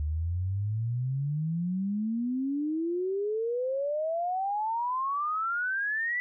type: exponential sweep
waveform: sine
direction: up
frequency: 73 to 1992 Hz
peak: -27 dBFS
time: 0-6.2 s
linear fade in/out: 0 ms
effects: none